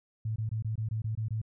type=tone bursts; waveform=sine; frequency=110 Hz; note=A2; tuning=in tune; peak=-29 dBFS; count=9; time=0.25-1.416 s; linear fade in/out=5 ms; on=110 ms; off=22 ms; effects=none